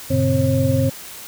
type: tone cluster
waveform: sine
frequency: 97.3 / 120.6 / 140.6 / 261.6 / 540 Hz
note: G2 / B2 / C#3 / C4 / C#5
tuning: -12 / -41 / +25 / 0 / -45 cents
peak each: -21 dBFS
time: 0.1-0.9 s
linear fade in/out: 10 ms
effects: white hiss -36 dBFS RMS until 1.27 s